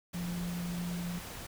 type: tone in noise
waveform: sine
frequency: 174.8 Hz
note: F3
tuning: 2 cents sharp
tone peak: -34 dBFS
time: 0.14-1.19 s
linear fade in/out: 10 ms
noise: pink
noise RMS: -44 dBFS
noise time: 0.13-1.47 s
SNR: +7 dB
effects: none